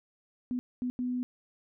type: tone bursts at uneven times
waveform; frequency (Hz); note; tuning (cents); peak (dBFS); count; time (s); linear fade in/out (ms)
sine; 248.8; B3; +13; -29; 3; 0.51-0.59 / 0.82-0.9 / 0.99-1.23; 0
effects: none